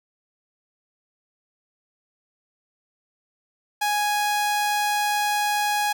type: tone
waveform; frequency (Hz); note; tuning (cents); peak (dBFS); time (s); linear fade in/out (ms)
sawtooth; 830.6; G#5; 0; -17; 3.81-5.93; 10
effects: none